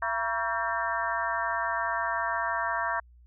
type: harmonic tone with a mistuned harmonic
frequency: 225.6 Hz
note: A3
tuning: 44 cents sharp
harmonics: 3 / 4 / 5 / 6 / 7 / 8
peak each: -34 / -32 / -33 / -37 / -33 / -35 dBFS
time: 0.02-3 s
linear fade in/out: 5 ms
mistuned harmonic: 4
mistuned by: +96 cents
effects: added 60 Hz sine -52 dBFS peak until 3.26 s